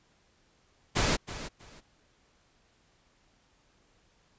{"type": "noise with echo", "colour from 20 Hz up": "pink", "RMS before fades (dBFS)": -26, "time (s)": [0.95, 1.17], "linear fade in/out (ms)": 20, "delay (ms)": 320, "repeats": 2, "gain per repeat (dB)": -13, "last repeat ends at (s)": 1.81, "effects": ["pink hiss -67 dBFS RMS until 4.38 s", "resampled to 16000 Hz"]}